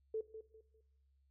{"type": "tone with echo", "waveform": "sine", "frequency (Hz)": 440, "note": "A4", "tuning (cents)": 0, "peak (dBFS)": -35, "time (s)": [0.14, 0.21], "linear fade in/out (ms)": 5, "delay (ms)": 200, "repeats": 3, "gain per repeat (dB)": -11, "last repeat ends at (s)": 0.81, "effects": ["noise-tail reverb RT60 0.8 s tail -17 dB re dry", "added 68 Hz sine -70 dBFS peak until 1.3 s"]}